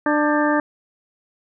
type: harmonic tone with a mistuned harmonic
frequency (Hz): 297.2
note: D4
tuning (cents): +21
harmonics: 1 / 2 / 3 / 4 / 5 / 6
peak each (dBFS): -19 / -22 / -24 / -25 / -26 / -27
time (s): 0.06-0.6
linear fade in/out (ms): 2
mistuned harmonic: 5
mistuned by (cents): +110
effects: none